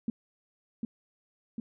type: tone with echo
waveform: sine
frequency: 228.1 Hz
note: A#3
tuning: 37 cents flat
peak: -26 dBFS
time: 0.08-0.1 s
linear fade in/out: 2 ms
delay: 750 ms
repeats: 2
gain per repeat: -3 dB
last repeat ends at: 1.6 s
effects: none